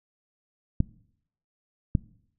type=clicks; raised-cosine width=5 ms; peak=-9 dBFS; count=2; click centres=0.804 / 1.952 s; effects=noise-tail reverb RT60 0.7 s tail -22 dB re dry